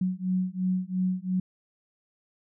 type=beating tone pair; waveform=sine; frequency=183.2 / 186.1 Hz; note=F#3 / F#3; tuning=-17 / +10 cents; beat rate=2.9 Hz; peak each=-28 dBFS; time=0.01-1.4 s; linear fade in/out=5 ms; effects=none